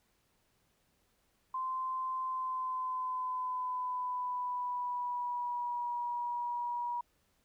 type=tone with pitch glide; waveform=sine; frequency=1037 to 962 Hz; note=C6 to B5; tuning=-16 to -46 cents; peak=-33 dBFS; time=1.54-7.01 s; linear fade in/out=5 ms; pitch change=-130 cents; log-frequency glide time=2.23-5.91 s; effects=pink hiss -74 dBFS RMS until 7.44 s